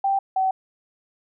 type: tone pair in turn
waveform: sine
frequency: 784 / 759.9 Hz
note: G5 / F#5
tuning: 0 / +46 cents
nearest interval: minor second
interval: 54 cents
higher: first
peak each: -18 dBFS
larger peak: neither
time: 0.04-0.19 / 0.36-0.51 s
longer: neither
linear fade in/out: 5 ms
effects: none